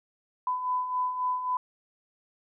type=beating tone pair; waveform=sine; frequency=1000 / 1003.7 Hz; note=B5 / B5; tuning=+21 / +28 cents; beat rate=3.7 Hz; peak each=-35 / -27 dBFS; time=0.47-1.57 s; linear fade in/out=2 ms; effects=none